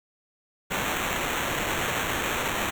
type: noise with sample-and-hold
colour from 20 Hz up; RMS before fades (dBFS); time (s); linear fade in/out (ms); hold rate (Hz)
white; -28; 0.7-2.71; 20; 4900
effects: none